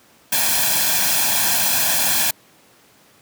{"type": "noise with comb filter", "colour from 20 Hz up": "white", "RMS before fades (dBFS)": -18, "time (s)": [0.32, 2.31], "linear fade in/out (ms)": 5, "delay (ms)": 1.2, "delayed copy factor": 0.75, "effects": ["pink hiss -52 dBFS RMS until 3.21 s", "high-pass 150 Hz 12 dB/octave"]}